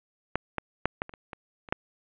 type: clicks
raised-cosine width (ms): 0.5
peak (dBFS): -10 / -13 / -8 / -13 / -26 / -29 / -23 / -29 / -9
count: 9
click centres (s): 0.356 / 0.583 / 0.856 / 1.019 / 1.094 / 1.138 / 1.332 / 1.688 / 1.725
effects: resampled to 8000 Hz + 8-bit